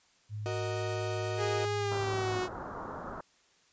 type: tone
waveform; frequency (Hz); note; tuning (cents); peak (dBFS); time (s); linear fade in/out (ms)
sine; 105.6; G#2; +29; -35; 0.29-2.42; 50
type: chord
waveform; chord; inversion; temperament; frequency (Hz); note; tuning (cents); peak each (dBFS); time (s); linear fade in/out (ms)
35% pulse; D# minor; first; equal; 370 / 466.2 / 622.3; F#4 / A#4 / D#5; 0 / 0 / 0; -35 / -39 / -36; 0.46-1.65; 0
type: tone with pitch glide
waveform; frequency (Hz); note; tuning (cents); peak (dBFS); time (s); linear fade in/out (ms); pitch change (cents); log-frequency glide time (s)
sawtooth; 412 to 367.1; G#4 to F#4; -14 to -14; -27; 1.37-2.49; 50; -200; 1.77-2.37
type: low-pass noise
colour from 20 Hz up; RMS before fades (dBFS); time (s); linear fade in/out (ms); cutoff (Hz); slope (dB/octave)
white; -41; 1.91-3.21; 5; 1400; 48
effects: white hiss -66 dBFS RMS until 3.72 s + resampled to 16000 Hz

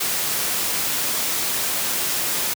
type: noise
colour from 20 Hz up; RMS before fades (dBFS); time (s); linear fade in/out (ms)
white; -23; 0-2.54; 10
effects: high-pass 100 Hz 12 dB/octave

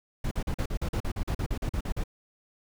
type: noise bursts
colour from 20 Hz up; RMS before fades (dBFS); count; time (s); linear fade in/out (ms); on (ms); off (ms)
brown; -29; 16; 0.24-2.038; 5; 73; 42
effects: none

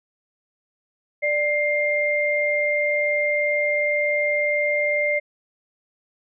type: tone pair together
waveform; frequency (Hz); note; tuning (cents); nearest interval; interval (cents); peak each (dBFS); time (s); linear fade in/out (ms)
sine; 591.3 / 2107; D5 / C7; +12 / +12; octave + minor seventh; 2200; -22 / -21; 1.22-5.2; 20
effects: none

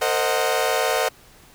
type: chord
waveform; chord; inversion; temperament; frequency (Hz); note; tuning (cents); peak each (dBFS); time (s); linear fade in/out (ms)
sawtooth; C half-diminished seventh; third; equal with one note detuned; 456.8 / 523.3 / 622.3 / 740; Bb4 / C5 / Eb5 / Gb5; -35 / 0 / 0 / 0; -21; 0.01-1.09; 10
effects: pink hiss -50 dBFS RMS until 1.54 s

